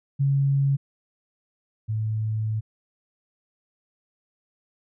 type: tone pair in turn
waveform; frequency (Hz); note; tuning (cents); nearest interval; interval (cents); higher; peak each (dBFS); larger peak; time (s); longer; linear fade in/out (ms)
sine; 138.59 / 109.08; C#3 / A2; 0 / -15; major third; 415; first; -18 / -23; first; 0.19-0.77 / 1.88-2.61; second; 20
effects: none